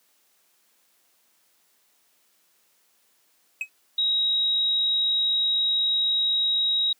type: tone with exponential decay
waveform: triangle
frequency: 2545 Hz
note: D#7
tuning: 39 cents sharp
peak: -20 dBFS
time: 3.61-3.69 s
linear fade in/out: 2 ms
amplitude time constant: 16 ms
type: tone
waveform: sine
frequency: 3813 Hz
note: A#7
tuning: 38 cents sharp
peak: -20 dBFS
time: 3.98-6.93 s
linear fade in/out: 5 ms
effects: white hiss -65 dBFS RMS until 6.99 s + high-pass 200 Hz 12 dB/octave